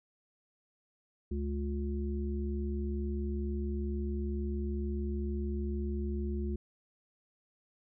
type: harmonic tone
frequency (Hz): 71.1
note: C#2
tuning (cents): +45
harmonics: 1 / 3 / 5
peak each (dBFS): -33 / -38 / -40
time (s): 1.31-6.56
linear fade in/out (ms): 5
effects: none